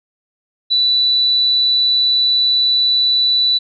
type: tone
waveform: sine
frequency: 3966 Hz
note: B7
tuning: 7 cents sharp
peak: -11 dBFS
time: 0.7-3.59 s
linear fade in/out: 20 ms
effects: none